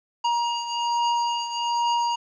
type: beating tone pair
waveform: square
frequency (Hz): 946 / 947.2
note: A#5 / A#5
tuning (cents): +25 / +27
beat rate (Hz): 1.2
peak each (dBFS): -24 / -30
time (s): 0.24-2.16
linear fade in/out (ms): 10
effects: resampled to 16000 Hz + 9-bit